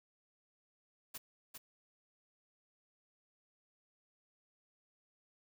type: noise with echo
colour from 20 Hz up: white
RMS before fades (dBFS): -45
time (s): 1.14-1.18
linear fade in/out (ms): 10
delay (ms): 400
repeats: 1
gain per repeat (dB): -4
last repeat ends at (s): 1.58
effects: none